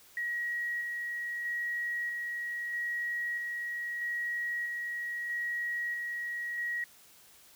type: tone with tremolo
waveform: sine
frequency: 1904 Hz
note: A#6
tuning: 36 cents sharp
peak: -31 dBFS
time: 0.17-6.84 s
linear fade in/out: 2 ms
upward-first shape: square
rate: 0.78 Hz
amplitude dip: 25%
effects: white hiss -58 dBFS RMS until 7.55 s